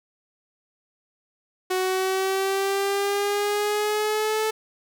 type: exponential sweep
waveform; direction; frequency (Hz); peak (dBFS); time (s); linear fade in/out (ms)
sawtooth; up; 370 to 437.5; -18; 1.7-4.51; 10
effects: none